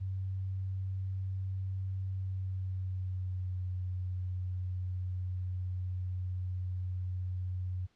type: tone with pitch glide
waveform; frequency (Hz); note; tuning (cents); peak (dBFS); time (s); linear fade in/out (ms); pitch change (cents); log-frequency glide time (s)
sine; 95 to 91.55; F#2 to F#2; +46 to -18; -33; 0-7.87; 20; -64; 2.09-3.65
effects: pink hiss -72 dBFS RMS until 7.95 s + low-pass 5000 Hz 12 dB/octave

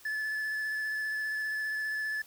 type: tone with vibrato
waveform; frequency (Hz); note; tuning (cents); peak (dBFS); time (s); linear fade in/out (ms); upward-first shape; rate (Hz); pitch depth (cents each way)
triangle; 1732; A6; -28; -29; 0.05-2.22; 5; square; 15; 10
effects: white hiss -56 dBFS RMS until 2.26 s

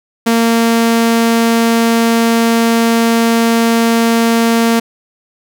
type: tone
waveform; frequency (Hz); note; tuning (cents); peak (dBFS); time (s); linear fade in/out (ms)
sawtooth; 230; A#3; -23; -5; 0.26-4.8; 10
effects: none

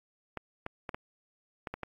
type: clicks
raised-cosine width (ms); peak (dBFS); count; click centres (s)
0.5; -21; 7; 0.373 / 0.664 / 0.892 / 0.945 / 1.672 / 1.74 / 1.833
effects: AAC 64 kbps

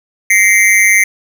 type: tone with amplitude modulation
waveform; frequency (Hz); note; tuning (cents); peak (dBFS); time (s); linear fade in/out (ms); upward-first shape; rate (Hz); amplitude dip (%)
square; 2086; C7; -6; -3; 0.3-1.04; 5; sine; 199; 95
effects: none

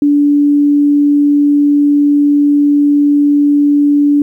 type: tone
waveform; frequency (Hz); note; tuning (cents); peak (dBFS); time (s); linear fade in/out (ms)
sine; 289.5; D4; -25; -6; 0.02-4.22; 2
effects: 8-bit

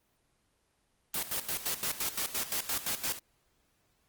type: noise with tremolo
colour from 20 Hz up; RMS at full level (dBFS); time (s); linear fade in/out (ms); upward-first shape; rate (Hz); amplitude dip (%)
white; -32; 1.14-3.19; 2; square; 5.8; 75
effects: pink hiss -73 dBFS RMS until 4.08 s + Opus 24 kbps

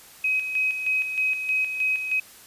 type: tone with tremolo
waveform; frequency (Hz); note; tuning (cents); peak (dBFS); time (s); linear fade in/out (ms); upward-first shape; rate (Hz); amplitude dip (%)
sine; 2533; D#7; +30; -20; 0.24-2.2; 5; square; 3.2; 55
effects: white hiss -48 dBFS RMS until 2.46 s + resampled to 32000 Hz

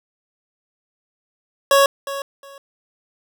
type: tone with echo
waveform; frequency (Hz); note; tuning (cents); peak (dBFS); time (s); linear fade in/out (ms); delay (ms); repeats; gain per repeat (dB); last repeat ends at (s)
25% pulse; 554.4; C#5; 0; -7; 1.71-1.86; 2; 360; 2; -14; 2.58
effects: none

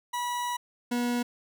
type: tone pair in turn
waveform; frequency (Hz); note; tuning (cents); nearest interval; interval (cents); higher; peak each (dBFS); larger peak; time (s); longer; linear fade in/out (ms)
40% pulse; 973 / 242.1; B5 / B3; -26 / -34; 2 octaves; 2408; first; -28 / -25; second; 0.13-0.57 / 0.91-1.23; first; 10
effects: none

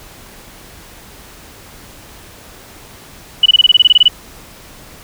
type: tone bursts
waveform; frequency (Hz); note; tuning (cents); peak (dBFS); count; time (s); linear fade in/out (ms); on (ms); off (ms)
sine; 2960; F#7; 0; -3; 13; 3.43-4.082; 5; 28; 24
effects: pink hiss -38 dBFS RMS until 5.03 s

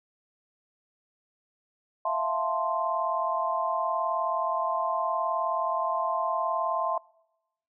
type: chord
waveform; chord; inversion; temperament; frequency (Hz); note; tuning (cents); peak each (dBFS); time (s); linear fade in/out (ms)
sine; F major seventh; third; equal; 659.3 / 698.5 / 880 / 1046.5; E5 / F5 / A5 / C6; 0 / 0 / 0 / 0; -30 / -33 / -33 / -28; 2.05-6.98; 5
effects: noise-tail reverb RT60 0.9 s tail -25 dB re dry

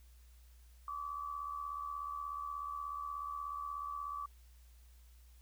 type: tone with amplitude modulation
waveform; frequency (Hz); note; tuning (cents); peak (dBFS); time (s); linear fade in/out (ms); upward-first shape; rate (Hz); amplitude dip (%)
sine; 1149; D6; -38; -36; 0.88-4.26; 2; sine; 76.6; 65
effects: added 60 Hz sine -57 dBFS peak until 5.41 s + white hiss -70 dBFS RMS until 5.41 s

